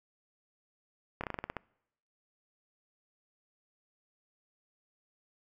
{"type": "slowing click train", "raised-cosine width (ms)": 0.5, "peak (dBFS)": -20, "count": 9, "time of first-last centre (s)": [1.21, 1.567], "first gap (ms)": 27, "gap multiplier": 1.14, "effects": ["noise-tail reverb RT60 0.8 s tail -25 dB re dry"]}